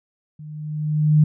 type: tone with level ramp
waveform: sine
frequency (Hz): 152.1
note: D#3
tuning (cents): -39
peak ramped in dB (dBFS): -35 to -9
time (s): 0.39-1.24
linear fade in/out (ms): 5
effects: none